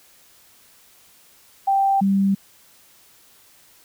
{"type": "tone pair in turn", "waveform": "sine", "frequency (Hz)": [784, 196], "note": ["G5", "G3"], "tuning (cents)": [0, 0], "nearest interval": "2 octaves", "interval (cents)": 2400, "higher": "first", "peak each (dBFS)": -15, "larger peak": "neither", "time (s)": [[1.67, 2.01], [2.01, 2.35]], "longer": "neither", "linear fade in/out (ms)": 10, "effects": ["white hiss -53 dBFS RMS until 3.84 s"]}